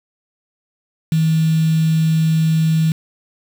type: tone with quantisation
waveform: sine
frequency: 160 Hz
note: D#3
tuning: 49 cents sharp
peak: -12 dBFS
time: 1.12-2.92 s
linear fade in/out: 2 ms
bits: 5
effects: none